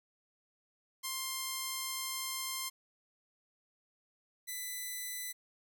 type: tone pair in turn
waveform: 5% pulse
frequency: 1054 / 1997.7 Hz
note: C6 / B6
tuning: +12 / +19 cents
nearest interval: major seventh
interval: 1107 cents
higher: second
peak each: -24 / -28 dBFS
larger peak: first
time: 1.03-2.7 / 4.47-5.33 s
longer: first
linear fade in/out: 20 ms
effects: none